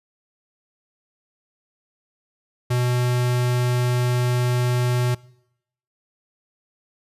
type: tone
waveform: square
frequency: 123.47 Hz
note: B2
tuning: in tune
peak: -19 dBFS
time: 2.7-5.15 s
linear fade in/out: 10 ms
effects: noise-tail reverb RT60 0.8 s tail -23 dB re dry + resampled to 32000 Hz